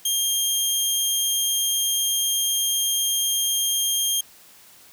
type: tone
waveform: 15% pulse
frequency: 3212 Hz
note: G7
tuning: 41 cents sharp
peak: -13 dBFS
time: 0.05-4.21 s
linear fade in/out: 5 ms
effects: white hiss -50 dBFS RMS until 4.92 s